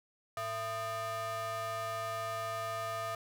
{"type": "ring-modulated tone", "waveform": "square", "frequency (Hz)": 281, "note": "C#4", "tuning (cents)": 24, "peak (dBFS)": -33, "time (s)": [0.37, 3.15], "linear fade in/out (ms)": 2, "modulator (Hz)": 951, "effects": []}